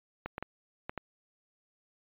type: clicks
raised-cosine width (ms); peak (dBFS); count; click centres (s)
0.5; -21; 5; 0.26 / 0.381 / 0.426 / 0.895 / 0.977
effects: resampled to 8000 Hz